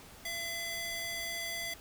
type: tone with high-pass filter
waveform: square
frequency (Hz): 676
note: E5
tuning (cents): +43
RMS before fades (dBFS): -38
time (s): 0.25-1.74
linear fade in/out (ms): 5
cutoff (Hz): 1900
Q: 0.88
effects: pink hiss -53 dBFS RMS until 1.8 s